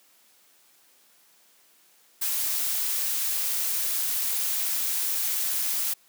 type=noise; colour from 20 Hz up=blue; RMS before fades=-27 dBFS; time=2.21-5.94 s; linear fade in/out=10 ms; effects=white hiss -60 dBFS RMS until 6.08 s + high-pass 200 Hz 12 dB/octave